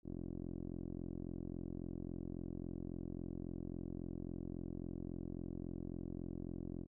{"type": "tone with low-pass filter", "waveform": "10% pulse", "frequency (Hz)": 43.65, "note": "F1", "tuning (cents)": 0, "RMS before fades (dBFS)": -45, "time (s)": [0.03, 6.87], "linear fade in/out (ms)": 50, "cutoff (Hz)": 360, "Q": 3.1, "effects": []}